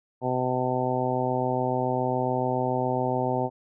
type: harmonic tone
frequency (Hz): 127.1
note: C3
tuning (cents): -50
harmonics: 1 / 2 / 3 / 4 / 5 / 6 / 7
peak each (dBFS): -31 / -31 / -31 / -31 / -31 / -31 / -31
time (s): 0.21-3.5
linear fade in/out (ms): 50
effects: none